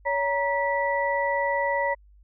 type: tone cluster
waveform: sine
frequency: 563 / 940 / 1961 Hz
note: C#5 / A#5 / B6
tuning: +27 / +14 / -13 cents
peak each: -26 / -26 / -28 dBFS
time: 0.05-1.95 s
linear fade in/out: 20 ms
effects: added 50 Hz sine -51 dBFS peak until 2.23 s